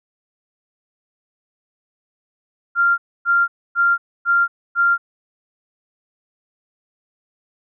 sine tone bursts, 1390 Hz, F6, 9 cents flat, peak -12 dBFS, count 5, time 2.75-4.98 s, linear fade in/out 50 ms, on 230 ms, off 270 ms, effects none

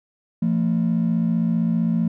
triangle ring-modulated tone, 198.9 Hz, G3, 25 cents sharp, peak -11 dBFS, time 0.42-2.08 s, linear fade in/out 5 ms, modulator 27.7 Hz, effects tanh soft clip ceiling -13 dBFS

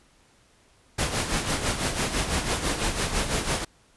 pink noise with tremolo, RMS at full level -24 dBFS, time 0.98-3.65 s, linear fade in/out 10 ms, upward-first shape sine, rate 6 Hz, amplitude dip 60%, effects pink hiss -60 dBFS RMS until 3.96 s + resampled to 24000 Hz

